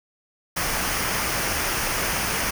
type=noise with comb filter; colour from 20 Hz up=pink; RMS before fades=-25 dBFS; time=0.56-2.51 s; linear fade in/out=10 ms; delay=0.26 ms; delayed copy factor=-0.5; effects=none